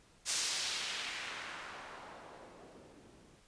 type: noise with low-pass filter sweep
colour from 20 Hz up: blue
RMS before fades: -42 dBFS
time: 0.25-3.41 s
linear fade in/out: 50 ms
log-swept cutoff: 7000 to 210 Hz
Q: 1.1
effects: pink hiss -65 dBFS RMS until 3.47 s + resampled to 22050 Hz